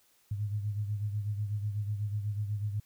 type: beating tone pair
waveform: sine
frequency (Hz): 103.1 / 111.2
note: G#2 / A2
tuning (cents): -12 / +19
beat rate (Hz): 8.1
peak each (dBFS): -31 / -39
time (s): 0.31-2.8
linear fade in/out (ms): 5
effects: white hiss -67 dBFS RMS until 2.85 s